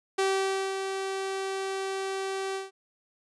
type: tone with ADSR envelope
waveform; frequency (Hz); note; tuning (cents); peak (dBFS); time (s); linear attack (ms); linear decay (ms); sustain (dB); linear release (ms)
sawtooth; 386.1; G4; -26; -19; 0.18-2.71; 10; 540; -7; 160
effects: resampled to 22050 Hz